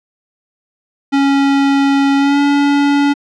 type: tone with pitch glide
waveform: square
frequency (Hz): 277.2 to 284.7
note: C#4 to C#4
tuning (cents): 0 to +46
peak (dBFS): -10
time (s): 1.12-3.14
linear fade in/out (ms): 20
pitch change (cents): +46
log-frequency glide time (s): 2.17-2.39
effects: low-pass 4000 Hz 12 dB/octave